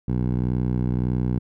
10% pulse tone with band-pass filter, 61.74 Hz, B1, in tune, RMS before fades -23 dBFS, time 0.08-1.39 s, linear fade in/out 5 ms, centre 130 Hz, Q 0.94, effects none

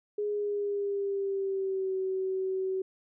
sine tone with pitch glide, 415.3 to 378.6 Hz, G#4 to F#4, 0 to +40 cents, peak -28 dBFS, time 0.18-2.82 s, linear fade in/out 5 ms, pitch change -160 cents, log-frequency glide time 0.29-1.95 s, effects none

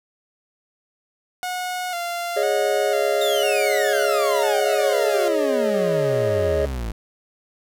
sawtooth tone with vibrato, 710 Hz, F5, 28 cents sharp, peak -21 dBFS, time 1.43-5.28 s, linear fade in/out 0 ms, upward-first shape square, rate 1 Hz, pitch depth 43 cents each way
triangle chord, Ab suspended fourth, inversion none, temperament equal, 415.3 / 554.4 / 622.3 Hz, Ab4 / Db5 / Eb5, 0 / 0 / 0 cents, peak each -21 dBFS, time 2.36-6.66 s, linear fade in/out 10 ms
40% pulse exponential sweep, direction down, 3730 to 52.2 Hz, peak -24 dBFS, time 3.21-6.92 s, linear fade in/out 5 ms
effects none

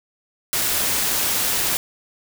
white noise with amplitude modulation, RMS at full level -20 dBFS, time 0.53-1.77 s, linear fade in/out 0 ms, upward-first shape sine, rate 298 Hz, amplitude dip 25%, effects none

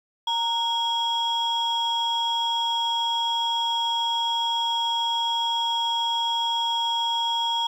sine tone pair together, 928 / 3307 Hz, A#5 / G#7, -8 / -8 cents, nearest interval octave + minor seventh, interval 2200 cents, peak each -23 dBFS, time 0.27-7.67 s, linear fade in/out 5 ms, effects tanh soft clip ceiling -18 dBFS + 9-bit

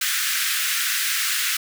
pink high-pass noise, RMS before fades -23 dBFS, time 0.01-1.57 s, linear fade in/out 5 ms, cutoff 1400 Hz, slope 48 dB/octave, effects none

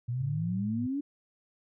sine exponential sweep, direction up, 116.54 to 293.7 Hz, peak -29 dBFS, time 0.08-1.01 s, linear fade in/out 10 ms
sine tone, 110 Hz, A2, in tune, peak -34 dBFS, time 0.2-0.87 s, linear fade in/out 10 ms
effects none

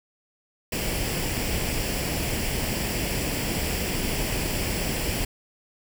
pink noise with comb filter, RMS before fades -27 dBFS, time 0.72-5.25 s, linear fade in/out 5 ms, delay 0.39 ms, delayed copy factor +0.55, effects none

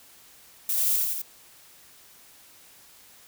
violet noise with echo, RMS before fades -26 dBFS, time 0.69-0.96 s, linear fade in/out 2 ms, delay 86 ms, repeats 3, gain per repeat -2 dB, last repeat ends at 1.218 s, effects white hiss -53 dBFS RMS until 3.27 s

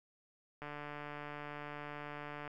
click train, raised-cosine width 0.5 ms, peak -30 dBFS, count 274, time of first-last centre 0.62-2.477 s, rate 147 Hz, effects 12-bit

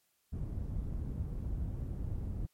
white low-pass noise, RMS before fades -37 dBFS, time 0.32-2.47 s, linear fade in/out 20 ms, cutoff 100 Hz, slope 12 dB/octave, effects white hiss -75 dBFS RMS until 2.53 s + MP3 64 kbps

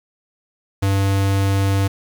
square tone, 98 Hz, G2, in tune, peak -16 dBFS, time 0.82-1.88 s, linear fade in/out 10 ms, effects 7-bit

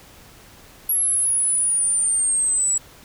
sine exponential sweep, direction down, 11350 to 7760 Hz, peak -16 dBFS, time 0.89-2.78 s, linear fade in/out 5 ms, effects tanh soft clip ceiling -13 dBFS + pink hiss -47 dBFS RMS until 3.04 s

